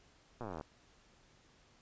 slowing click train, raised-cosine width 1 ms, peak -29 dBFS, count 20, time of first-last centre 0.41-0.611 s, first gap 8 ms, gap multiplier 1.03, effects pink hiss -66 dBFS RMS until 1.81 s + resampled to 16000 Hz

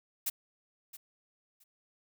blue noise with echo, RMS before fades -32 dBFS, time 0.26-0.3 s, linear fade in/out 10 ms, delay 670 ms, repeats 2, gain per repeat -15 dB, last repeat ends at 1.64 s, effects none

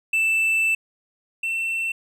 triangle tone pair in turn, 2650 / 2690 Hz, E7 / E7, +9 / +34 cents, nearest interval unison, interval 25 cents, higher second, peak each -16 / -21 dBFS, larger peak first, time 0.13-0.75 / 1.43-1.92 s, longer first, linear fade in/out 5 ms, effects none

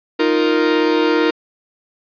45% pulse chord, Eb suspended second, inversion none, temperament equal, 311.1 / 349.2 / 466.2 Hz, Eb4 / F4 / Bb4, 0 / 0 / 0 cents, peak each -17 / -19 / -17 dBFS, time 0.19-1.31 s, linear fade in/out 10 ms, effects resampled to 11025 Hz + 8-bit

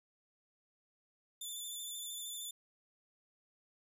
15% pulse tone with vibrato, 3520 Hz, A7, in tune, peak -35 dBFS, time 1.41-2.51 s, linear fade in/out 5 ms, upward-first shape square, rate 13 Hz, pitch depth 26 cents each way, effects none

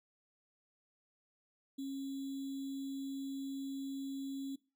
sine tone with sample-and-hold, 272.5 Hz, C#4, 29 cents flat, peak -38 dBFS, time 1.78-4.56 s, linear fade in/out 10 ms, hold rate 3675 Hz, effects noise-tail reverb RT60 0.3 s tail -20 dB re dry

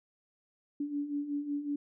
sine beating tone pair, 284.7 / 290.1 Hz, C#4 / D4, +46 / -21 cents, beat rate 5.4 Hz, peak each -39 / -33 dBFS, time 0.8-1.76 s, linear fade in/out 5 ms, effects none

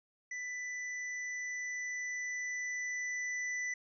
square tone with level ramp, 1987 Hz, B6, 10 cents sharp, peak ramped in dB -39 to -35 dBFS, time 0.31-3.74 s, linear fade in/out 5 ms, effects resampled to 16000 Hz

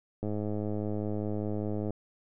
click train, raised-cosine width 2 ms, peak -21 dBFS, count 177, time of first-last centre 0.23-1.906 s, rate 105 Hz, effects none

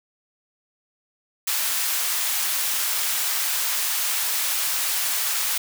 white high-pass noise, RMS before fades -24 dBFS, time 1.47-5.58 s, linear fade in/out 5 ms, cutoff 910 Hz, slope 12 dB/octave, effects none

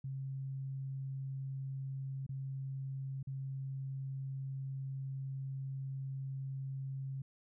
sine tone with dropouts, 134.8 Hz, C#3, 48 cents flat, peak -38 dBFS, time 0.04-7.22 s, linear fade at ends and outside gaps 5 ms, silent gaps 2.265-2.291 / 3.229-3.271 s, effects none

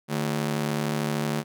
sawtooth ring-modulated tone, 185 Hz, F#3, in tune, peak -18 dBFS, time 0.08-1.44 s, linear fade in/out 50 ms, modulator 36.5 Hz, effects none

